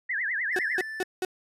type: tone with vibrato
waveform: sine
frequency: 1822 Hz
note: A#6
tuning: 40 cents flat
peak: -26 dBFS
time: 0.09-0.82 s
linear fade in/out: 10 ms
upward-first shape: triangle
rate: 9.9 Hz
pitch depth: 260 cents each way
type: tone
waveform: triangle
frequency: 1760 Hz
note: A6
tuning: in tune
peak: -32 dBFS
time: 0.52-1.04 s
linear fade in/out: 10 ms
type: tone bursts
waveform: 35% pulse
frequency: 370 Hz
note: F#4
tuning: in tune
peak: -24 dBFS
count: 4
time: 0.56-1.25 s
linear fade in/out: 2 ms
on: 30 ms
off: 190 ms
effects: resampled to 32000 Hz